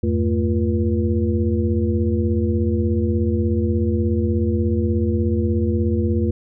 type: tone cluster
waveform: sine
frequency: 83.7 / 100.3 / 222.6 / 346.8 / 481.1 Hz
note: E2 / G2 / A3 / F4 / B4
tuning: +27 / +40 / +20 / -12 / -45 cents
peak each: -20 / -24 / -22 / -24 / -29 dBFS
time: 0.03-6.31 s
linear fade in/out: 5 ms
effects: none